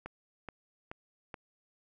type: click train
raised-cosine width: 0.5 ms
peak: -26 dBFS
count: 4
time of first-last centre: 0.06-1.342 s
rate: 2.34 Hz
effects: none